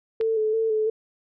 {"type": "tone with vibrato", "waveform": "sine", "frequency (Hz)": 440, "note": "A4", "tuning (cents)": 0, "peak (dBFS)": -20, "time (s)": [0.2, 0.9], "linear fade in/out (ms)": 5, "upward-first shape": "square", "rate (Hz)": 3, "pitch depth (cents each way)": 28}
{"type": "click", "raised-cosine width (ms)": 0.3, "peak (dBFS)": -21, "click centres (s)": 0.211}
{"effects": []}